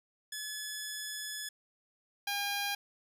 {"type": "tone pair in turn", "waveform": "10% pulse", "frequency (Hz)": [1712, 808], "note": ["A6", "G#5"], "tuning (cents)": [-48, -48], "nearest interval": "octave + minor second", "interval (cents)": 1300, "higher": "first", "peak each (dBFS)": [-29, -24], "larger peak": "second", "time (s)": [[0.32, 1.49], [2.27, 2.75]], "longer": "first", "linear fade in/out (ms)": 5, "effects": []}